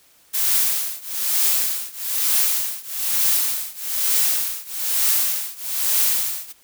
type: noise with tremolo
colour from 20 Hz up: blue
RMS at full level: -17 dBFS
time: 0.33-6.53 s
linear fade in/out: 20 ms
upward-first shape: triangle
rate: 1.1 Hz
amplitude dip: 95%
effects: white hiss -55 dBFS RMS until 6.63 s